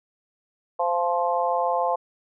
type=harmonic tone with a mistuned harmonic; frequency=173.3 Hz; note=F3; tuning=13 cents flat; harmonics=3 / 4 / 5 / 6; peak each=-26 / -25 / -26 / -28 dBFS; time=0.79-1.96 s; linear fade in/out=10 ms; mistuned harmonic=6; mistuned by=+21 cents; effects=none